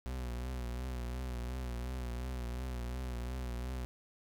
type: tone with vibrato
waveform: 40% pulse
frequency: 61.74 Hz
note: B1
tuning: in tune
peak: -36 dBFS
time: 0.06-3.85 s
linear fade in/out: 0 ms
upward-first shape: triangle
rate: 2.8 Hz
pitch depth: 73 cents each way
effects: 13-bit